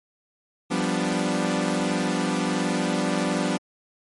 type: chord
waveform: sawtooth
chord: G dominant seventh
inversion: third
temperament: equal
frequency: 174.61 / 196 / 246.9 / 293.7 Hz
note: F3 / G3 / B3 / D4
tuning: 0 / 0 / 0 / 0 cents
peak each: -24 dBFS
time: 0.7-3.58 s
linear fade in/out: 20 ms
effects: MP3 48 kbps